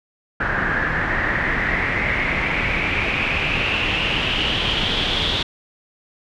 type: noise with low-pass filter sweep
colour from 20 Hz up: pink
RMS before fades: -21 dBFS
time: 0.4-5.43 s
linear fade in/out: 5 ms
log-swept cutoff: 1600 to 3500 Hz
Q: 6.3
effects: none